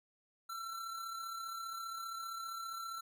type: tone with amplitude modulation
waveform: square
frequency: 1348 Hz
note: E6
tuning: 38 cents sharp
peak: -40 dBFS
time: 0.49-3.01 s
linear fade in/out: 10 ms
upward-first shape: sine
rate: 35.1 Hz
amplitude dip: 40%
effects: none